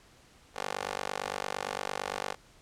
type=tone with high-pass filter; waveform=15% pulse; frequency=48.79 Hz; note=G1; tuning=7 cents flat; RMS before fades=-36 dBFS; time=0.54-2.36 s; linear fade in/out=50 ms; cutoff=640 Hz; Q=1.2; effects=pink hiss -59 dBFS RMS until 2.61 s + low-pass 9000 Hz 12 dB/octave